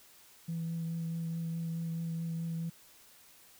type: tone with vibrato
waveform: sine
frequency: 165.4 Hz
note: E3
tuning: 6 cents sharp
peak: -32 dBFS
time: 0.48-2.7 s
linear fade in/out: 10 ms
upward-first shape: triangle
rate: 4.7 Hz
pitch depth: 15 cents each way
effects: tanh soft clip ceiling -30 dBFS + white hiss -59 dBFS RMS until 3.59 s